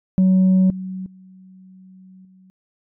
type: tone with level steps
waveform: sine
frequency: 187.2 Hz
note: F#3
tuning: 20 cents sharp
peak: -9 / -26 / -42 / -47 dBFS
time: 0.18-2.5 s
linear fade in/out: 0 ms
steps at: 0.7 / 1.06 / 2.25 s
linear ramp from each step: 2 ms
effects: tanh soft clip ceiling -10 dBFS